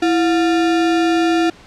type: tone with sample-and-hold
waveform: sine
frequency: 331.9 Hz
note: E4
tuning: 12 cents sharp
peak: -12 dBFS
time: 0.02-1.5 s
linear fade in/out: 5 ms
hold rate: 1050 Hz
effects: pink hiss -43 dBFS RMS until 1.66 s + low-pass 5000 Hz 12 dB/octave